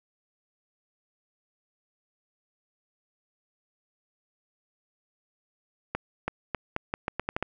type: accelerating click train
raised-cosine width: 0.5 ms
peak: -13 dBFS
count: 10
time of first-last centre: 5.95-7.426 s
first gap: 330 ms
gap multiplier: 0.81
effects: none